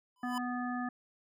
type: tone with exponential growth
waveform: square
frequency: 1000 Hz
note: B5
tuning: 21 cents sharp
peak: -34 dBFS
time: 0.16-0.38 s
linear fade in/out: 2 ms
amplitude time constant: 47 ms
type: harmonic tone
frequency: 246.9 Hz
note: B3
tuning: in tune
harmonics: 1 / 3 / 5 / 7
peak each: -35 / -40 / -42 / -43 dBFS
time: 0.23-0.89 s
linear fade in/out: 5 ms
effects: none